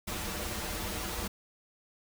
pink noise with comb filter, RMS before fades -36 dBFS, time 0.07-1.28 s, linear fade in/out 10 ms, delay 7.4 ms, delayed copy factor -1, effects none

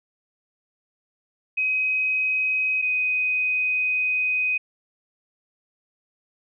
sine tone pair in turn, 2527 / 2505 Hz, D#7 / D#7, +26 / +11 cents, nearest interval unison, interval 15 cents, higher first, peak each -20 dBFS, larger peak neither, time 1.57-2.82 / 2.82-4.58 s, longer second, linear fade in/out 10 ms, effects none

